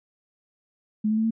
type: tone with pitch steps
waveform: sine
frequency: 213.7 / 217.4 / 221.2 / 225.1 Hz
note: G#3 / A3 / A3 / A3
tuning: +50 / -21 / +9 / +40 cents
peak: -20 dBFS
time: 1.04-1.308 s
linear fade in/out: 10 ms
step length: 67 ms
effects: none